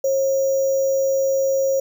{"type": "tone with sample-and-hold", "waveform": "sine", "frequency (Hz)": 540, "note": "C#5", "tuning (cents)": -45, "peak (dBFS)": -16, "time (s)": [0.04, 1.8], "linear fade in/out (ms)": 5, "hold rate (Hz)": 6300, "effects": []}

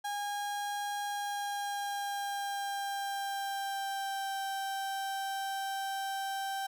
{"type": "tone with pitch glide", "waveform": "35% pulse", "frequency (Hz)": [817, 781], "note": ["G#5", "G5"], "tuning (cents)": [-29, -7], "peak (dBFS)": -32, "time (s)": [0.04, 6.67], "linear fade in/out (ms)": 10, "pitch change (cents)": -78, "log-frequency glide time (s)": [1.04, 4.45], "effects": []}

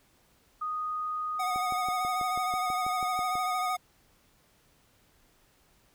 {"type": "tone", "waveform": "sine", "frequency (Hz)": 1241, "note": "D#6", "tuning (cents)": -5, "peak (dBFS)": -30, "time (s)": [0.61, 3.76], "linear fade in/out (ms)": 10}
{"type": "tone with vibrato", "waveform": "square", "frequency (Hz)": 737, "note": "F#5", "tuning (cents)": -7, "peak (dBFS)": -31, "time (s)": [1.39, 3.77], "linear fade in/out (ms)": 10, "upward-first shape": "sine", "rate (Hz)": 13, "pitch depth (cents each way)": 36}
{"type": "click train", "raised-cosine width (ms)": 2, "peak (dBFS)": -29, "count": 12, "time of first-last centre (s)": [1.56, 3.354], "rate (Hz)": 6.13}
{"effects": ["pink hiss -65 dBFS RMS until 5.94 s"]}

